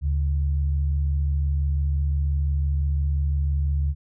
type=tone pair together; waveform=sine; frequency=73.42 / 139.24 Hz; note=D2 / C#3; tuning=0 / +8 cents; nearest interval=major seventh; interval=1108 cents; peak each=-20 / -30 dBFS; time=0.01-3.95 s; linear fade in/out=50 ms; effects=none